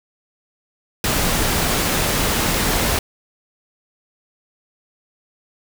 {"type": "noise", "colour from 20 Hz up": "pink", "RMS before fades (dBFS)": -19, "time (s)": [1.04, 2.99], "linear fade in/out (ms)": 2, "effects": []}